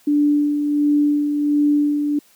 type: tone with tremolo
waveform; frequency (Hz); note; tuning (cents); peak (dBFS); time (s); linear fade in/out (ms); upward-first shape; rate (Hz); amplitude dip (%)
sine; 293; D4; -4; -12; 0.07-2.19; 5; sine; 1.4; 45
effects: white hiss -54 dBFS RMS until 2.35 s + high-pass 150 Hz 12 dB/octave